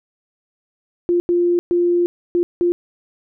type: tone bursts at uneven times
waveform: sine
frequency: 349.2 Hz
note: F4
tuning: in tune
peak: -13 dBFS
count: 5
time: 1.09-1.2 / 1.29-1.59 / 1.71-2.06 / 2.35-2.43 / 2.61-2.72 s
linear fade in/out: 0 ms
effects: none

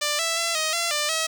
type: tone with pitch steps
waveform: 5% pulse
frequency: 592 / 661 / 673 / 628 / 680 / 595 / 643 Hz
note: D5 / E5 / E5 / D#5 / F5 / D5 / E5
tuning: +14 / +5 / +36 / +16 / -46 / +22 / -43 cents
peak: -11 dBFS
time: 0.01-1.27 s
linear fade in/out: 10 ms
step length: 180 ms
effects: none

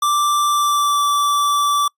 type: tone with pitch glide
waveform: square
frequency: 1174.7 to 1160.5 Hz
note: D6 to D6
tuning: 0 to -21 cents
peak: -15 dBFS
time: 0.02-1.88 s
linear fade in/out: 5 ms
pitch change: -21 cents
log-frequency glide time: 0.5-1.01 s
effects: noise-tail reverb RT60 0.1 s tail -26 dB re dry + resampled to 32000 Hz

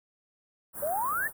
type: band-stop noise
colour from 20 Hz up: white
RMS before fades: -38 dBFS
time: 0.73-1.33 s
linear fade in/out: 50 ms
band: 1600 to 9100 Hz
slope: 48 dB/octave
type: exponential sweep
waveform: sine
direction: up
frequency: 558 to 1849 Hz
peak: -27 dBFS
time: 0.82-1.28 s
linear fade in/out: 10 ms
effects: none

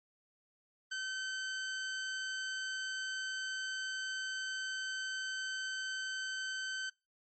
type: tone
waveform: sawtooth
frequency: 1537 Hz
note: G6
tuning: 35 cents flat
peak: -33 dBFS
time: 0.91-6.9 s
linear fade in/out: 10 ms
effects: noise-tail reverb RT60 0.3 s tail -26 dB re dry + MP3 32 kbps

